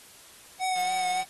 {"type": "tone with vibrato", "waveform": "square", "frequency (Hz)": 740, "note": "F#5", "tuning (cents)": 0, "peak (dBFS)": -26, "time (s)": [0.59, 1.25], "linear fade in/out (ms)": 50, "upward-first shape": "sine", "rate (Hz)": 3.5, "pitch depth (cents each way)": 26}
{"type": "click train", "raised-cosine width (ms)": 0.2, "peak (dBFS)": -27, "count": 84, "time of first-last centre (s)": [0.76, 1.229], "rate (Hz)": 177}
{"effects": ["white hiss -51 dBFS RMS until 1.29 s", "AAC 32 kbps"]}